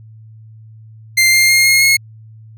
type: tone with pitch steps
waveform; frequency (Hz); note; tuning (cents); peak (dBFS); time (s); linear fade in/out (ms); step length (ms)
sawtooth; 2093 / 2111 / 2130 / 2148 / 2167; C7 / C7 / C7 / C7 / C#7; 0 / +15 / +30 / +45 / -40; -5; 1.17-1.97; 10; 160
effects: added 110 Hz sine -36 dBFS peak until 2.57 s